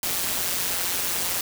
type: noise with amplitude modulation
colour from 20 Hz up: white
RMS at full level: -23 dBFS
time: 0.03-1.41 s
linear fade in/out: 2 ms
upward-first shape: sine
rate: 179 Hz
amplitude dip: 70%
effects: none